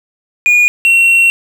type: tone pair in turn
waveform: triangle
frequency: 2442 / 2728 Hz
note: D#7 / F7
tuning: -33 / -41 cents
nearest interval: major second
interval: 192 cents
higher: second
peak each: -4 dBFS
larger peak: neither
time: 0.46-0.68 / 0.85-1.3 s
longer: second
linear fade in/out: 0 ms
effects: none